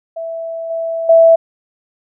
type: tone with level steps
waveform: sine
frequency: 659.3 Hz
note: E5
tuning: in tune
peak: -21 / -17 / -4 dBFS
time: 0.16-1.36 s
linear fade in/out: 10 ms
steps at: 0.7 / 1.09 s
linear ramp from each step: 5 ms
effects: none